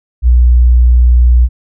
sine tone, 60.7 Hz, B1, 29 cents flat, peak -3 dBFS, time 0.22-1.49 s, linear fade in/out 50 ms, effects none

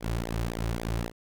sawtooth tone with flanger, 57 Hz, A#1, 38 cents flat, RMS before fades -31 dBFS, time 0-1.12 s, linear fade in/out 50 ms, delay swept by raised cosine 0.7 to 4.5 ms, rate 3.7 Hz, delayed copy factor -0.9, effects none

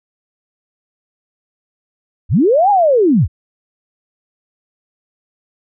sine linear two-way sweep, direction up then down, 51.91 to 840 to 51.91 Hz, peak -8 dBFS, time 2.29-3.28 s, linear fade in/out 50 ms, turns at 2.7 s, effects none

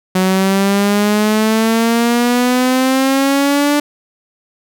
sawtooth exponential sweep, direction up, 185 to 293.7 Hz, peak -7 dBFS, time 0.15-3.8 s, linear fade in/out 5 ms, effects none

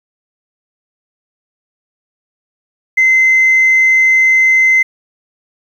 sine tone, 2063 Hz, C7, 25 cents flat, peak -5 dBFS, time 2.97-4.83 s, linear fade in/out 10 ms, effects tanh soft clip ceiling -3 dBFS + 7-bit

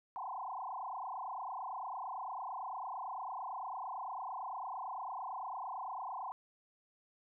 sine tone with frequency modulation, 890 Hz, A5, 20 cents sharp, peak -39 dBFS, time 0.16-6.32 s, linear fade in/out 0 ms, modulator 28.9 Hz, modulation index 5.5, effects none

